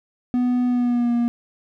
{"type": "tone with pitch glide", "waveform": "triangle", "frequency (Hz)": [247.4, 237.7], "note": ["B3", "A#3"], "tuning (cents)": [3, 34], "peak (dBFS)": -15, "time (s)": [0.34, 1.28], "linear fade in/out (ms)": 0, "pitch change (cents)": -69, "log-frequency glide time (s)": [0.67, 1.13], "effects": []}